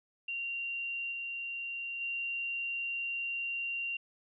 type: tone with level steps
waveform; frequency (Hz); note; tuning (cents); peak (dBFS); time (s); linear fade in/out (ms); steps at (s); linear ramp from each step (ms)
sine; 2765; F7; -18; -34 / -36 / -33; 0.28-3.97; 5; 1.11 / 2; 20
effects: none